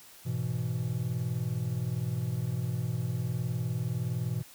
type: chord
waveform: triangle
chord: E major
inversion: first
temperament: equal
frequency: 103.83 / 123.47 / 164.81 Hz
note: G#2 / B2 / E3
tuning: 0 / 0 / 0 cents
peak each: -34 / -29 / -34 dBFS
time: 0.25-4.43 s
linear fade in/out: 20 ms
effects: white hiss -53 dBFS RMS until 4.54 s